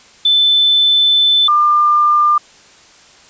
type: tone pair in turn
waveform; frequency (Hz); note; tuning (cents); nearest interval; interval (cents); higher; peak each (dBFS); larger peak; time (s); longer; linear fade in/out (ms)
sine; 3520 / 1198; A7 / D6; 0 / +34; octave + perfect fifth; 1866; first; -8; neither; 0.25-1.48 / 1.48-2.38; first; 5
effects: white hiss -44 dBFS RMS until 3.29 s + resampled to 16000 Hz